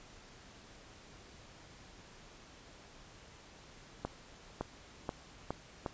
accelerating click train, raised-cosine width 1 ms, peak -21 dBFS, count 5, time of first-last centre 4.05-5.862 s, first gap 560 ms, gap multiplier 0.86, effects pink hiss -56 dBFS RMS until 5.93 s + resampled to 16000 Hz

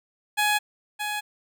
15% pulse tone with echo, 838 Hz, G#5, 15 cents sharp, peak -14 dBFS, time 0.37-0.59 s, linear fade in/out 20 ms, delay 620 ms, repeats 1, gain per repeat -7 dB, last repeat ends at 1.21 s, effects none

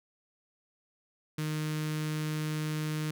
sawtooth tone with notch filter, 154 Hz, D#3, 17 cents flat, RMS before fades -33 dBFS, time 1.38-3.11 s, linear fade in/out 5 ms, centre 710 Hz, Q 0.88, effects none

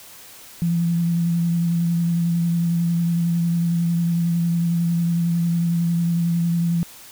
sine tone with vibrato, 169.7 Hz, F3, 49 cents flat, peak -17 dBFS, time 0.62-6.83 s, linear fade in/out 0 ms, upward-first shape sine, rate 11 Hz, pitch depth 20 cents each way, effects white hiss -43 dBFS RMS until 7.11 s

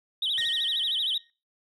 sine tone with vibrato, 3420 Hz, A7, 50 cents flat, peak -23 dBFS, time 0.22-1.18 s, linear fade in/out 5 ms, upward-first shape sine, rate 13 Hz, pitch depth 220 cents each way
triangle tone with exponential decay, 1862 Hz, A#6, 2 cents flat, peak -26 dBFS, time 0.38-1.3 s, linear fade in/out 0 ms, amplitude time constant 200 ms
effects noise-tail reverb RT60 0.3 s tail -22 dB re dry + tanh soft clip ceiling -21 dBFS

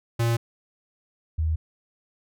square / sine tone pair in turn, 116.54 / 79.37 Hz, A#2 / D#2, 0 / +35 cents, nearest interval perfect fifth, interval 665 cents, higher first, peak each -21 dBFS, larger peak neither, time 0.19-0.37 / 1.38-1.56 s, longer neither, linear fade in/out 10 ms, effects none

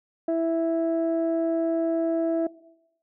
sine tone pair together, 329.6 / 659.2 Hz, E4 / E5, 0 / 0 cents, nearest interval octave, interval 1200 cents, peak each -23 dBFS, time 0.28-2.47 s, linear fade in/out 5 ms, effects noise-tail reverb RT60 0.9 s tail -22 dB re dry + tanh soft clip ceiling -17 dBFS

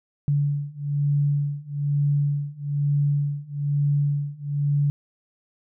sine beating tone pair, 143.4 / 144.5 Hz, D3 / D3, -41 / -28 cents, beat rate 1.1 Hz, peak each -24 / -23 dBFS, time 0.28-4.9 s, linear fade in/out 0 ms, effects none

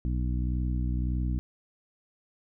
harmonic tone, 61.74 Hz, B1, in tune, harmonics 1 / 2 / 3 / 4 / 5, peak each -27 / -33 / -37 / -39 / -41 dBFS, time 0.05-1.39 s, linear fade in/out 0 ms, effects none

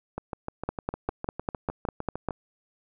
two click trains, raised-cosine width 1 ms, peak -18 / -13 dBFS, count 15 / 9, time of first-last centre 0.18-2.308 / 0.69-2.287 s, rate 6.58 / 5.01 Hz, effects none

